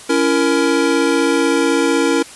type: chord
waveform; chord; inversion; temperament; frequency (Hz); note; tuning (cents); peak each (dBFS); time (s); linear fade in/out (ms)
square; A# diminished; first; just; 279.7 / 335.6 / 466.2; C#4 / E4 / A#4; +16 / +31 / 0; -18; 0.09-2.23; 10
effects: white hiss -37 dBFS RMS until 2.35 s + resampled to 24000 Hz